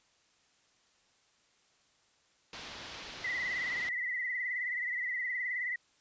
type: low-pass noise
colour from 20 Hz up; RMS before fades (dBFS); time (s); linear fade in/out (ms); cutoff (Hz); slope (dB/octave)
white; -46; 2.53-3.89; 2; 4800; 24
type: tone with vibrato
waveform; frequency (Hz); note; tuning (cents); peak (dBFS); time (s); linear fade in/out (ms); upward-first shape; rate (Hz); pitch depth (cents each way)
sine; 1975.5; B6; 0; -32; 3.24-5.76; 5; triangle; 19; 81
effects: white hiss -69 dBFS RMS until 6 s + resampled to 16000 Hz